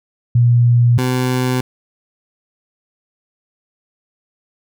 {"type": "tone pair in turn", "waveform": ["sine", "20% pulse"], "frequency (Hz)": [120, 127.14], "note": ["B2", "C3"], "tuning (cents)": [-49, -49], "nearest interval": "minor second", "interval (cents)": 100, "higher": "second", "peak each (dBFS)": [-8, -10], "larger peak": "first", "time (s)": [[0.35, 0.98], [0.98, 1.61]], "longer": "neither", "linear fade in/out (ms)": 5, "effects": []}